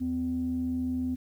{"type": "tone pair together", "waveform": "sine", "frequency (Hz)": [80.4, 254.7], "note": ["E2", "C4"], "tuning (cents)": [-43, -46], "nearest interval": "octave + minor sixth", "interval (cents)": 1997, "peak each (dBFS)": [-36, -27], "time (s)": [0, 1.16], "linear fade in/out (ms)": 20, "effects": ["tanh soft clip ceiling -21 dBFS", "10-bit"]}